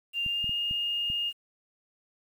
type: tone with pitch glide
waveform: sine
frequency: 2794 to 2836 Hz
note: F7 to F7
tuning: 0 to +26 cents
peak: -27 dBFS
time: 0.13-1.33 s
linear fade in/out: 50 ms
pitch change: +26 cents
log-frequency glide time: 0.28-0.49 s
type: clicks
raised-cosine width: 5 ms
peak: -29 dBFS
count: 5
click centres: 0.263 / 0.443 / 0.494 / 0.711 / 1.101 s
effects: 9-bit